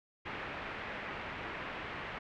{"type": "low-pass noise", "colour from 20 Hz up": "white", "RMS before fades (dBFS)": -42, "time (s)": [0.25, 2.19], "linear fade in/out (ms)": 10, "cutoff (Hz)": 2400, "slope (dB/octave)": 24, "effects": []}